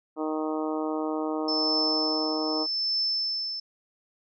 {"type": "harmonic tone", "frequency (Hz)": 155.56, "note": "D#3", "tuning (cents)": 0, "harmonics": [2, 3, 4, 5, 6, 7, 8], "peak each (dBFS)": [-29, -33, -35, -37, -39, -40, -41], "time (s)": [0.16, 2.67], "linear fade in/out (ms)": 50}
{"type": "tone with tremolo", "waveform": "sine", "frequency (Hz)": 5280, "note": "E8", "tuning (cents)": 2, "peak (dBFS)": -23, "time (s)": [1.48, 3.6], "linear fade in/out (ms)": 5, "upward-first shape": "triangle", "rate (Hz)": 0.82, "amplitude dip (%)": 65}
{"effects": []}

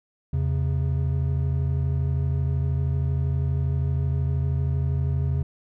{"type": "tone pair together", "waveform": "triangle", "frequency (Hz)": [82.41, 135.14], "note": ["E2", "C#3"], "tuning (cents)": [0, -44], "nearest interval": "major sixth", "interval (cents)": 856, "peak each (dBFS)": -22, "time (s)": [0.33, 5.43], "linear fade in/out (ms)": 5, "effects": []}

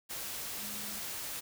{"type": "tone in noise", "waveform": "sine", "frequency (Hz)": 207.7, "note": "G#3", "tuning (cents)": 0, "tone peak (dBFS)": -49, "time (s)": [0.58, 1], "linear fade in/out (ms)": 20, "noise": "white", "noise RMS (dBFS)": -40, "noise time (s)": [0.09, 1.41], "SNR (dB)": -12, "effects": []}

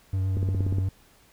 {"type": "tone with vibrato", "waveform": "triangle", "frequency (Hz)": 95, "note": "F#2", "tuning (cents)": 46, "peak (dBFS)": -21, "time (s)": [0.13, 0.89], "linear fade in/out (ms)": 5, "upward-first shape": "triangle", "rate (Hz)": 8.4, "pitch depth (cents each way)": 21}
{"type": "click train", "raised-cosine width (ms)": 3, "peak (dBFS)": -18, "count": 8, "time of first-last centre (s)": [0.37, 0.784], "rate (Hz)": 16.9}
{"effects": ["pink hiss -58 dBFS RMS until 1.32 s"]}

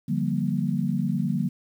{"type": "chord", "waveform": "sine", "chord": "G minor seventh", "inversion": "second", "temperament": "just", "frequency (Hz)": [147, 176.4, 196, 235.2], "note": ["D3", "F3", "G3", "Bb3"], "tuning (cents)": [2, 18, 0, 16], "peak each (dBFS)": -28, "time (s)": [0.08, 1.49], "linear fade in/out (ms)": 10, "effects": ["9-bit"]}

